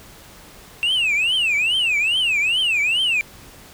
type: tone with vibrato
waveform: sine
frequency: 2679 Hz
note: E7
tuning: 27 cents sharp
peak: -14 dBFS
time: 0.83-3.21 s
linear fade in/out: 0 ms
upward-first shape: triangle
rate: 2.4 Hz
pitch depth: 300 cents each way
effects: tanh soft clip ceiling -15 dBFS + pink hiss -44 dBFS RMS until 3.73 s